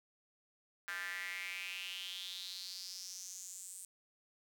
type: tone with high-pass filter sweep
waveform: square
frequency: 92.5 Hz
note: F#2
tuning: in tune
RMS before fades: -45 dBFS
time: 0.88-3.85 s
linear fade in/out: 0 ms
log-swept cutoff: 1600 to 8600 Hz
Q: 5.3
effects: none